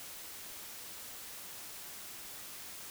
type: silence
effects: white hiss -47 dBFS RMS until 2.9 s